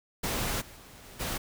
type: noise with level steps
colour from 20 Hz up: pink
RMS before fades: -31 / -49 / -51 / -49 / -33 dBFS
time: 0.23-1.38 s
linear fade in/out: 10 ms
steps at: 0.6 / 0.75 / 1.03 / 1.19 s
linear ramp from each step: 20 ms
effects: none